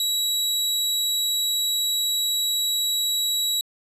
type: tone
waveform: sawtooth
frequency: 3888 Hz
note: B7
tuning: 28 cents flat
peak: -18 dBFS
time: 0-3.61 s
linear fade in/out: 2 ms
effects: resampled to 32000 Hz + 10-bit